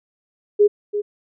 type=tone with echo; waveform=sine; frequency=413.4 Hz; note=G#4; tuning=8 cents flat; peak=-9 dBFS; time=0.59-0.68 s; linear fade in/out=20 ms; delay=340 ms; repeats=1; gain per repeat=-10 dB; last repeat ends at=1.02 s; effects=none